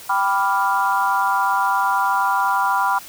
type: chord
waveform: sine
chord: G dominant seventh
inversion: none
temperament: equal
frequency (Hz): 784 / 987.8 / 1174.7 / 1396.9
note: G5 / B5 / D6 / F6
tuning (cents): 0 / 0 / 0 / 0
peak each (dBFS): -22 / -19 / -24 / -23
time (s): 0.09-2.99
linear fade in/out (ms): 10
effects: white hiss -39 dBFS RMS until 3.08 s